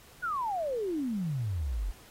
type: exponential sweep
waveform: sine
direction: down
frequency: 1510 to 41.2 Hz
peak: -29 dBFS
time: 0.22-1.92 s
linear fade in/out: 20 ms
effects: pink hiss -55 dBFS RMS until 2.1 s + AAC 48 kbps